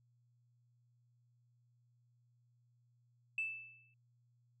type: tone with exponential decay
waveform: sine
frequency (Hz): 2638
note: E7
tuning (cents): +1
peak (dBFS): -32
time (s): 3.38-3.94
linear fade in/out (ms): 2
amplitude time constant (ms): 120
effects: tanh soft clip ceiling -29 dBFS + added 120 Hz sine -70 dBFS peak until 4.6 s